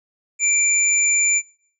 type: tone pair together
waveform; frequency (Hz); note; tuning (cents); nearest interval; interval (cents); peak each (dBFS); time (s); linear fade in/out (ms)
sine; 2349 / 7047; D7 / A8; 0 / +2; octave + perfect fifth; 1902; -20 / -17; 0.39-1.42; 50
effects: noise-tail reverb RT60 0.6 s tail -22 dB re dry